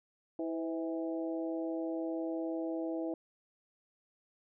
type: harmonic tone with a mistuned harmonic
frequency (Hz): 162.9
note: E3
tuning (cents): -20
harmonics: 2 / 3 / 4 / 5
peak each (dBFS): -35 / -41 / -41 / -50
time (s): 0.39-3.14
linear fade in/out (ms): 2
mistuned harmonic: 3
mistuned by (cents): +56
effects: none